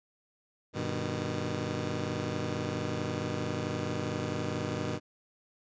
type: chord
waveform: 15% pulse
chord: G augmented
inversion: none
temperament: just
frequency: 98 / 122.5 / 153.12 Hz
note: G2 / B2 / D#3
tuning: 0 / -14 / -27 cents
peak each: -30 dBFS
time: 0.73-5 s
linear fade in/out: 50 ms
effects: resampled to 16000 Hz